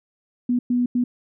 sine tone bursts at uneven times, 245.1 Hz, B3, 13 cents flat, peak -17 dBFS, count 3, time 0.49-0.59 / 0.7-0.86 / 0.95-1.04 s, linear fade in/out 5 ms, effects none

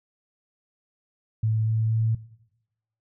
sine tone with pitch steps, 110 / 110.96 / 111.92 Hz, A2 / A2 / A2, 0 / +15 / +30 cents, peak -20 dBFS, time 1.43-2.15 s, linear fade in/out 5 ms, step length 240 ms, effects noise-tail reverb RT60 0.9 s tail -19 dB re dry

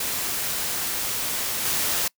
white noise with level steps, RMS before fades -27 / -24 dBFS, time 0-2.08 s, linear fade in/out 5 ms, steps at 1.65 s, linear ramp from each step 5 ms, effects noise-tail reverb RT60 0.1 s tail -25 dB re dry

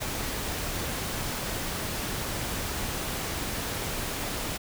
pink noise, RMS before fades -32 dBFS, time 0-4.58 s, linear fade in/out 20 ms, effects none

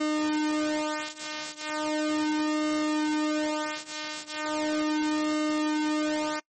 sawtooth tone with flanger, 305 Hz, D#4, 34 cents flat, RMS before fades -28 dBFS, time 0-6.4 s, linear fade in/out 10 ms, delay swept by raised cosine 1.2 to 3.4 ms, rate 0.37 Hz, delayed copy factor -0.9, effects noise-tail reverb RT60 0.1 s tail -24 dB re dry + MP3 32 kbps

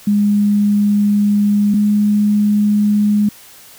sine tone pair in turn, 205.6 / 207.9 Hz, G#3 / G#3, -17 / +2 cents, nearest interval unison, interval 19 cents, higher second, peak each -10 dBFS, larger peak neither, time 0.07-1.74 / 1.74-3.29 s, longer first, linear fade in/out 5 ms, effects white hiss -41 dBFS RMS until 3.78 s

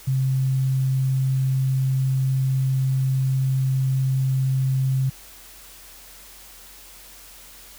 sine tone, 132.4 Hz, C3, 21 cents sharp, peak -18 dBFS, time 0.07-5.1 s, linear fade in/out 10 ms, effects added 45 Hz sine -52 dBFS peak until 7.78 s + white hiss -45 dBFS RMS until 7.78 s

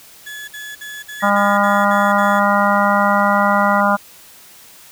35% pulse tone bursts, 1705 Hz, G#6, 45 cents sharp, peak -27 dBFS, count 8, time 0.26-2.398 s, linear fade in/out 10 ms, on 220 ms, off 54 ms
sine tone with pitch glide, 1900 to 1937.7 Hz, A#6 to B6, +33 to -33 cents, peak -26 dBFS, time 1.2-3.81 s, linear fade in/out 10 ms, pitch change +34 cents, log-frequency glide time 2.57-3.49 s
harmonic tone, 202.3 Hz, G#3, 45 cents flat, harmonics 1 / 3 / 4 / 5 / 6 / 7, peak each -19 / -19 / -19 / -19 / -19 / -19 dBFS, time 1.22-3.97 s, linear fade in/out 20 ms
clicks, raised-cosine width 0.2 ms, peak -28 dBFS, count 6, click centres 1.519 / 1.723 / 2.636 / 2.76 / 2.968 / 3.199 s
effects white hiss -43 dBFS RMS until 4.91 s

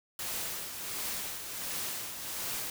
white noise with tremolo, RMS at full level -35 dBFS, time 0.19-2.7 s, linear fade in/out 2 ms, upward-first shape triangle, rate 1.4 Hz, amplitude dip 55%, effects none

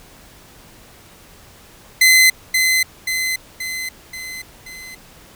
sawtooth tone with echo, 2046 Hz, C7, 39 cents flat, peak -5 dBFS, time 2.01-2.3 s, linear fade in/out 5 ms, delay 530 ms, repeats 5, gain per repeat -5 dB, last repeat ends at 4.95 s, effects pink hiss -45 dBFS RMS until 5.35 s

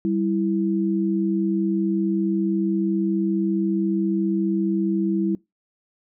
sine tone pair together, 194.98 / 329.6 Hz, G3 / E4, -9 / 0 cents, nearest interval major sixth, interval 909 cents, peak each -22 dBFS, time 0.05-5.35 s, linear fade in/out 0 ms, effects noise-tail reverb RT60 0.2 s tail -23 dB re dry

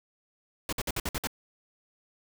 pink noise bursts, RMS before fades -31 dBFS, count 7, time 0.69-1.272 s, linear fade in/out 2 ms, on 36 ms, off 55 ms, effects none

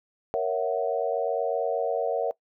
sine chord, F# dominant seventh, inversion first, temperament equal, 466.2 / 554.4 / 659.3 / 740 Hz, A#4 / C#5 / E5 / F#5, 0 / 0 / 0 / 0 cents, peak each -28 / -29 / -29 / -31 dBFS, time 0.34-2.31 s, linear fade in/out 0 ms, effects noise-tail reverb RT60 0.1 s tail -21 dB re dry

